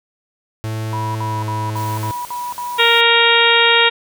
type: tone with pitch glide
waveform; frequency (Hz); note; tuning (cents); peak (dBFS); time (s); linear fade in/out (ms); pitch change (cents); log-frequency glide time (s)
45% pulse; 110 to 107.99; A2 to A2; 0 to -32; -21; 0.64-2.11; 0; -32; 1.24-1.4
type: tone bursts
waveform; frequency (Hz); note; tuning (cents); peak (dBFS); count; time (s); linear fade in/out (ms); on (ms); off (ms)
sine; 975; B5; -23; -22; 7; 0.93-2.8; 0; 220; 55
type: noise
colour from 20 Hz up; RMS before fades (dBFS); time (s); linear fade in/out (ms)
white; -36; 1.75-3.02; 20
type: harmonic tone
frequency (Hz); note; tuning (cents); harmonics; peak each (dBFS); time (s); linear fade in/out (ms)
466.2; A#4; 0; 1 / 2 / 3 / 4 / 5 / 6 / 7 / 8; -18 / -18 / -18 / -18 / -18 / -18 / -18 / -18; 2.78-3.9; 20
effects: none